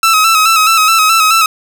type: tone with vibrato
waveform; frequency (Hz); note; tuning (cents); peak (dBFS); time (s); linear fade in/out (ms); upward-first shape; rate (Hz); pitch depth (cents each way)
sawtooth; 1300; E6; -24; -3; 0.03-1.46; 2; square; 4.7; 41
effects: none